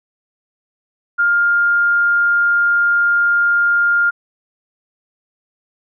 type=tone; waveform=sine; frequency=1406 Hz; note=F6; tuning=11 cents sharp; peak=-11 dBFS; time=1.18-4.11 s; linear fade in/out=20 ms; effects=none